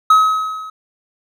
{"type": "tone with level ramp", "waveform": "triangle", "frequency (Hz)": 1277, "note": "D#6", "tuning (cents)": 45, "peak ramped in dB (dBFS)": [-3, -27], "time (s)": [0.1, 0.7], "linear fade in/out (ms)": 5, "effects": []}